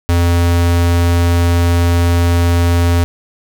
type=tone; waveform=square; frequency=86.1 Hz; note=F2; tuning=24 cents flat; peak=-10 dBFS; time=0.09-3.04 s; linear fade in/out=0 ms; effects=none